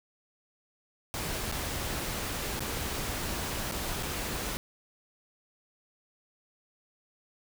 pink noise with dropouts, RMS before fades -34 dBFS, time 1.14-4.57 s, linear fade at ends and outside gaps 0 ms, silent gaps 1.515-1.523 / 2.594-2.605 / 3.713-3.721 / 4.026-4.031 s, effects none

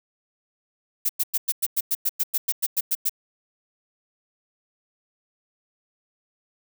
violet noise bursts, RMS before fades -22 dBFS, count 15, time 1.05-3.095 s, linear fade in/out 10 ms, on 43 ms, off 100 ms, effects none

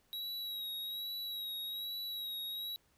square tone with vibrato, 3853 Hz, B7, 44 cents flat, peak -39 dBFS, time 0.13-2.76 s, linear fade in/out 0 ms, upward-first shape sine, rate 1.2 Hz, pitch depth 36 cents each way, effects pink hiss -72 dBFS RMS until 2.97 s

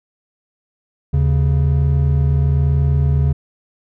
triangle tone pair together, 77.51 / 138.59 Hz, D#2 / C#3, -6 / 0 cents, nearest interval minor seventh, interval 1006 cents, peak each -13 dBFS, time 1.13-3.33 s, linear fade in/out 10 ms, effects none

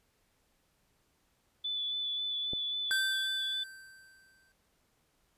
sine tone with vibrato, 3476 Hz, A7, 22 cents flat, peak -32 dBFS, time 1.64-3.64 s, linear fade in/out 10 ms, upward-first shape sine, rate 3.7 Hz, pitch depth 15 cents each way
click, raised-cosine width 2 ms, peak -27 dBFS, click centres 2.534 s
square tone with exponential decay, 1557 Hz, G6, 12 cents flat, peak -28 dBFS, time 2.91-4.52 s, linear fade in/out 0 ms, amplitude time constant 350 ms
effects pink hiss -73 dBFS RMS until 5.37 s + resampled to 32000 Hz

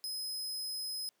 sawtooth tone, 5080 Hz, D#8, 35 cents sharp, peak -34 dBFS, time 0.04-1.09 s, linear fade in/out 0 ms, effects pink hiss -75 dBFS RMS until 1.2 s + high-pass 300 Hz 12 dB/octave

